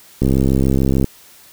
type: click train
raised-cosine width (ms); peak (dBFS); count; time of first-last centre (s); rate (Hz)
3; -3; 56; 0.22-1.043; 66.8
effects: white hiss -45 dBFS RMS until 1.52 s